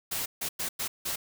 white noise bursts at uneven times, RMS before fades -32 dBFS, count 5, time 0.11-0.26 / 0.41-0.49 / 0.59-0.69 / 0.79-0.88 / 1.05-1.16 s, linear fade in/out 10 ms, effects none

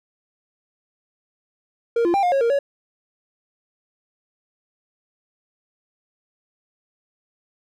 triangle tone with pitch steps, 466.8 / 344.6 / 793 / 712 / 547 / 466.5 / 561 Hz, A#4 / F4 / G5 / F5 / C#5 / A#4 / C#5, +2 / -23 / +20 / +33 / -23 / +1 / +21 cents, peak -14 dBFS, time 1.96-2.59 s, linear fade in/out 5 ms, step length 90 ms, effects none

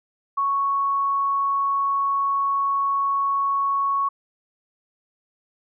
sine tone, 1108.7 Hz, C#6, in tune, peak -19 dBFS, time 0.37-4.09 s, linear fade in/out 10 ms, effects none

